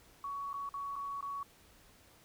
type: tone with dropouts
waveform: sine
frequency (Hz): 1121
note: C#6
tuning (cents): +19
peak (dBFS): -37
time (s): 0.24-1.43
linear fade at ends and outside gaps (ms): 2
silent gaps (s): 0.531-0.54 / 0.691-0.74 / 0.957-0.962 / 1.209-1.226
effects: pink hiss -62 dBFS RMS until 2.24 s